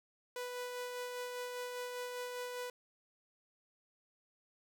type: tone with tremolo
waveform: sawtooth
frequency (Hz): 493.9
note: B4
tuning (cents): 0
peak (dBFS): -35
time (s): 0.36-2.7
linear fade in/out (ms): 2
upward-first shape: sine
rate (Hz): 5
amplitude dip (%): 30
effects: none